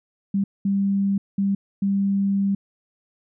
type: tone bursts at uneven times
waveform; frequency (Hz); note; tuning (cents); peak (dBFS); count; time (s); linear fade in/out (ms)
sine; 197.6; G3; +14; -18; 4; 0.34-0.44 / 0.65-1.18 / 1.38-1.55 / 1.82-2.55; 5
effects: none